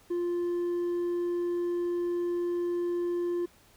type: tone with hard clipping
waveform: sine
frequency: 349.2 Hz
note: F4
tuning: in tune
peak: -28 dBFS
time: 0.1-3.46 s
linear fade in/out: 10 ms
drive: 2 dB
effects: pink hiss -60 dBFS RMS until 3.76 s